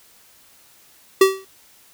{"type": "tone with exponential decay", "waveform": "square", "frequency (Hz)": 384.4, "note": "G4", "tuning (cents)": -34, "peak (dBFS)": -7, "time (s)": [1.21, 1.45], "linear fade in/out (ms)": 5, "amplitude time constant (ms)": 51, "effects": ["white hiss -52 dBFS RMS until 1.93 s"]}